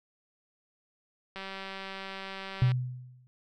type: click train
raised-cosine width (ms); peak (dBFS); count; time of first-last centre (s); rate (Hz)
0.3; -24; 263; 1.36-2.718; 193
type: tone with exponential decay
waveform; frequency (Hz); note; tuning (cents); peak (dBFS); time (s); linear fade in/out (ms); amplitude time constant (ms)
sine; 125.6; B2; +30; -18; 2.62-3.27; 0; 140
effects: none